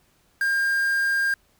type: tone with quantisation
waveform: triangle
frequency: 1605 Hz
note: G6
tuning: 40 cents sharp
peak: -18 dBFS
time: 0.41-1.34 s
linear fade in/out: 2 ms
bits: 6
effects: pink hiss -63 dBFS RMS until 1.59 s